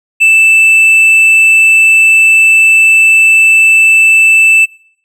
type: tone with hard clipping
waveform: sine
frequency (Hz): 2644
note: E7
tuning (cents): +5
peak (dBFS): -4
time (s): 0.2-4.66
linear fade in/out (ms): 20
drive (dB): 3
effects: noise-tail reverb RT60 0.6 s tail -23 dB re dry